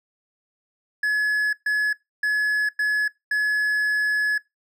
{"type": "tone bursts at uneven times", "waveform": "triangle", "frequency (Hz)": 1700, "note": "G#6", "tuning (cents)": 40, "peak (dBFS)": -17, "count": 5, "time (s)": [[1.03, 1.53], [1.66, 1.93], [2.23, 2.69], [2.79, 3.08], [3.31, 4.38]], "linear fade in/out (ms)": 5, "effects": ["noise-tail reverb RT60 0.2 s tail -23 dB re dry"]}